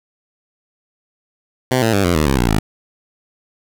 10% pulse tone with pitch steps, 128.1 / 112.81 / 99.35 / 87.49 / 77.05 / 67.86 / 59.76 / 52.63 Hz, C3 / A2 / G2 / F2 / D#2 / C#2 / A#1 / G#1, -36 / +44 / +24 / +4 / -16 / -36 / +44 / +24 cents, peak -5 dBFS, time 1.71-2.59 s, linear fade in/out 5 ms, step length 110 ms, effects none

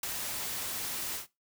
white noise with ADSR envelope, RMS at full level -33 dBFS, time 0.03-1.27 s, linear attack 4 ms, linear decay 13 ms, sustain -3 dB, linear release 120 ms, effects noise-tail reverb RT60 0.2 s tail -18 dB re dry

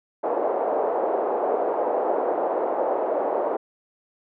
white band-pass noise, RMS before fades -24 dBFS, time 0.23-3.57 s, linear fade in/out 10 ms, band 400 to 730 Hz, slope 24 dB/octave, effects none

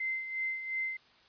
sine tone with tremolo, 2074 Hz, C7, 16 cents flat, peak -30 dBFS, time 0-0.97 s, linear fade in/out 5 ms, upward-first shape sine, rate 2.8 Hz, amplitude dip 60%, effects white hiss -62 dBFS RMS until 1.28 s + resampled to 11025 Hz

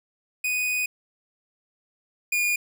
45% pulse tone pair in turn, 2486 / 2435 Hz, D#7 / D#7, -2 / -38 cents, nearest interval unison, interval 36 cents, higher first, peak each -23 / -21 dBFS, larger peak second, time 0.44-0.86 / 2.32-2.56 s, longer first, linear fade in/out 5 ms, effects none

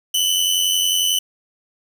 sawtooth tone pair together, 2968 / 3059 Hz, F#7 / G7, +5 / -43 cents, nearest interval minor second, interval 52 cents, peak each -15 / -17 dBFS, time 0.14-1.19 s, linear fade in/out 5 ms, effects none

